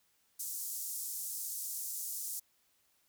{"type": "band-pass noise", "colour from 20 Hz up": "white", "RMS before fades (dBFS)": -40, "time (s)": [0.39, 2.4], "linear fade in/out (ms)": 10, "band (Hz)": [6200, 16000], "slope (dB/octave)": 24, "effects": ["white hiss -73 dBFS RMS until 3.08 s"]}